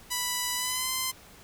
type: tone with pitch glide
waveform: 5% pulse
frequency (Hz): 987.8 to 1035.7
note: B5 to C6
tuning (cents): 0 to -18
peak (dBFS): -16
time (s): 0.1-1.12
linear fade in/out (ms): 20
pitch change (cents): +82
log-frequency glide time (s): 0.55-0.91
effects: pink hiss -52 dBFS RMS until 1.43 s